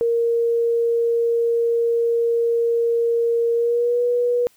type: tone with pitch glide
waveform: sine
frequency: 466.2 to 484.9 Hz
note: A#4 to B4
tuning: 0 to -32 cents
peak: -16 dBFS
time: 0.01-4.47 s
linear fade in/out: 0 ms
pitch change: +68 cents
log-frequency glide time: 3.54-4.02 s
effects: white hiss -57 dBFS RMS until 4.56 s